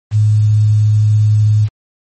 sine tone with quantisation, 106.5 Hz, G#2, 44 cents sharp, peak -7 dBFS, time 0.11-1.69 s, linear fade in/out 50 ms, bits 6, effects MP3 32 kbps

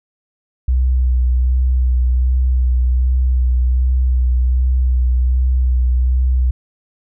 sine tone with vibrato, 62.8 Hz, B1, 30 cents sharp, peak -11 dBFS, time 0.68-6.51 s, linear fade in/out 5 ms, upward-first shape sine, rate 1.3 Hz, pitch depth 23 cents each way, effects none

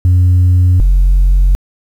sine tone pair in turn, 90 / 45.23 Hz, F#2 / F#1, -47 / -39 cents, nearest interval octave, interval 1192 cents, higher first, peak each -3 dBFS, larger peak neither, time 0.05-0.8 / 0.8-1.55 s, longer neither, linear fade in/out 0 ms, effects tanh soft clip ceiling -4 dBFS + 7-bit

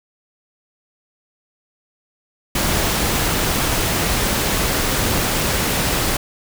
pink noise, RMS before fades -19 dBFS, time 2.55-6.17 s, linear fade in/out 5 ms, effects none

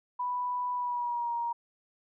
sine tone with pitch glide, 987.8 to 941.6 Hz, B5 to A#5, 0 to +17 cents, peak -29 dBFS, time 0.19-1.53 s, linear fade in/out 10 ms, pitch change -83 cents, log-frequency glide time 0.74-1.33 s, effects none

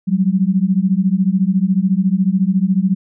sine beating tone pair, 182.4 / 196.4 Hz, F#3 / G3, -24 / +4 cents, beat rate 14 Hz, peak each -15 dBFS, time 0.07-2.95 s, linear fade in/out 20 ms, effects none

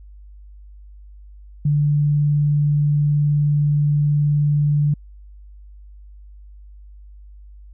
sine tone, 146.83 Hz, D3, in tune, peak -14 dBFS, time 1.65-4.94 s, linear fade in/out 5 ms, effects added 50 Hz sine -39 dBFS peak until 7.73 s

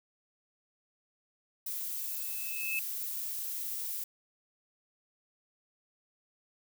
violet noise, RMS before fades -37 dBFS, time 1.66-4.04 s, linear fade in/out 5 ms
sine tone with exponential growth, 2606 Hz, E7, 20 cents flat, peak -29 dBFS, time 1.96-2.79 s, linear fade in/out 1 ms, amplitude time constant 180 ms
effects none

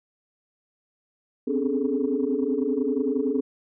sine tone cluster, 255.5 / 266 / 286.7 / 413.1 / 439.1 Hz, C4 / C4 / D4 / G#4 / A4, -41 / +29 / -42 / -9 / -4 cents, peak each -28 dBFS, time 1.47-3.41 s, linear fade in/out 10 ms, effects tanh soft clip ceiling -12 dBFS

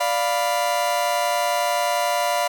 40% pulse chord, B diminished, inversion first, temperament equal, 587.3 / 698.5 / 987.8 Hz, D5 / F5 / B5, 0 / 0 / 0 cents, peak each -24 / -22 / -24 dBFS, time 0-2.48 s, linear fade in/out 10 ms, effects none

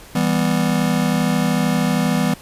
square chord, E minor, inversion none, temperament just, 164.81 / 197.78 / 247.2 Hz, E3 / G3 / B3, 0 / +16 / +2 cents, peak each -21 dBFS, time 0.15-2.34 s, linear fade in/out 5 ms, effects pink hiss -42 dBFS RMS until 2.41 s + resampled to 32000 Hz

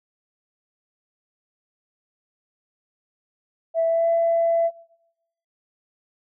sine tone with pitch glide, 659.3 to 669.7 Hz, E5 to E5, 0 to +27 cents, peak -16 dBFS, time 3.74-4.71 s, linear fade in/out 50 ms, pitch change +27 cents, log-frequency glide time 3.86-4.08 s, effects noise-tail reverb RT60 0.9 s tail -23 dB re dry + tanh soft clip ceiling -12 dBFS

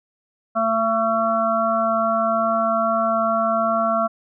harmonic tone, 224.8 Hz, A3, 37 cents sharp, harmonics 1 / 3 / 5 / 6, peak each -26 / -20 / -24 / -23 dBFS, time 0.55-4.08 s, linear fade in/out 20 ms, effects none

